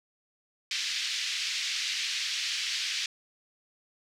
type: band-pass noise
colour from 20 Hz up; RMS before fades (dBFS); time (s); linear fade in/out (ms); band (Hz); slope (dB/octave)
white; -32; 0.71-3.06; 2; 2000 to 5300; 24
effects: none